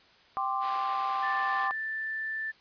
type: chord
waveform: sine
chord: G suspended fourth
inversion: none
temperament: just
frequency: 784 / 1045.3 / 1176 Hz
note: G5 / C6 / D6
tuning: 0 / -2 / +2 cents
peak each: -32 dBFS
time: 0.37-1.71 s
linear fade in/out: 0 ms
type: band-pass noise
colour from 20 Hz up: pink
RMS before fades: -44 dBFS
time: 0.6-1.7 s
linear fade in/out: 50 ms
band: 840 to 3900 Hz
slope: 12 dB/octave
type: tone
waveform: sine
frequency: 1766 Hz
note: A6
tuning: 6 cents sharp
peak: -31 dBFS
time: 1.22-2.52 s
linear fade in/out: 20 ms
effects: white hiss -59 dBFS RMS until 2.6 s + resampled to 11025 Hz